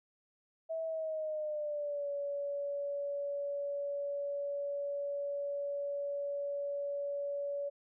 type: tone with pitch glide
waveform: sine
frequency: 649 to 568.3 Hz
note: E5 to C#5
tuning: -27 to +43 cents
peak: -34 dBFS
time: 0.69-7.7 s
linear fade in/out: 20 ms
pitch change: -230 cents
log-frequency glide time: 0.85-2.09 s
effects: none